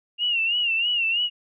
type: tone with vibrato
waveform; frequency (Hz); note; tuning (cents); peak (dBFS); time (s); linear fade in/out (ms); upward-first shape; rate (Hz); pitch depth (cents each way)
sine; 2794; F7; 0; -20; 0.18-1.3; 50; sine; 3.1; 92
effects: none